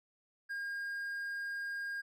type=tone; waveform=triangle; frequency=1618 Hz; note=G#6; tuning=46 cents flat; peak=-35 dBFS; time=0.49-2.02 s; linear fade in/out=20 ms; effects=none